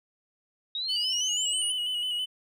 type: exponential sweep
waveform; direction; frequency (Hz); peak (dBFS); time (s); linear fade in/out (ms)
sine; up; 3729 to 9870; -29; 0.75-1.72; 2
type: tone with vibrato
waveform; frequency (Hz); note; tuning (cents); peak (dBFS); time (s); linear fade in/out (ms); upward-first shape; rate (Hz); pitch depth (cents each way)
triangle; 2960; F#7; 0; -26; 0.88-2.26; 20; square; 6.1; 33
effects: none